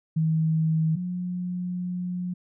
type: tone pair in turn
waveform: sine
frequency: 159.5 / 179.41 Hz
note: D#3 / F3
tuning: +43 / +47 cents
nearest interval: major second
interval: 204 cents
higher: second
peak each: -20 / -27 dBFS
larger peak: first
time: 0.16-0.96 / 0.96-2.34 s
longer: second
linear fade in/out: 10 ms
effects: none